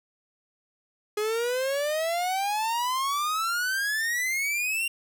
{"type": "exponential sweep", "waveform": "45% pulse", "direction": "up", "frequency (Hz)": [415.3, 2794], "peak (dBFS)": -25, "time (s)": [1.17, 4.88], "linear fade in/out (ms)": 5, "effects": []}